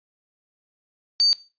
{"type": "tone", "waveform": "sine", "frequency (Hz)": 4600, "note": "D8", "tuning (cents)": -37, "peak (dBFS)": -14, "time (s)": [1.2, 1.33], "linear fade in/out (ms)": 0, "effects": ["noise-tail reverb RT60 0.3 s tail -17 dB re dry", "resampled to 11025 Hz"]}